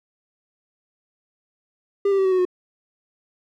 triangle tone with pitch steps, 399.4 / 391.9 / 384.5 / 377.2 / 370.1 / 363.1 Hz, G4 / G4 / G4 / F#4 / F#4 / F#4, +32 / 0 / -33 / +33 / 0 / -33 cents, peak -14 dBFS, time 2.05-2.452 s, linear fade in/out 5 ms, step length 67 ms, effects none

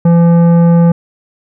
sine tone with tanh clipping, 169.8 Hz, F3, 48 cents flat, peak -6 dBFS, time 0.05-0.92 s, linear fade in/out 5 ms, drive 12 dB, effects none

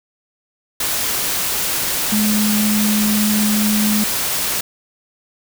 sine tone in noise, 211.2 Hz, G#3, 29 cents sharp, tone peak -15 dBFS, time 2.12-4.04 s, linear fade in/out 5 ms, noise white, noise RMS -20 dBFS, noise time 0.8-4.61 s, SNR +2 dB, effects none

